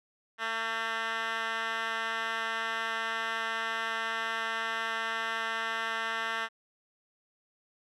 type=tone with band-pass filter; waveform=10% pulse; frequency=225.5 Hz; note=A3; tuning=43 cents sharp; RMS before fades=-33 dBFS; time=0.38-6.49 s; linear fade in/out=50 ms; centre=2000 Hz; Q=3.4; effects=none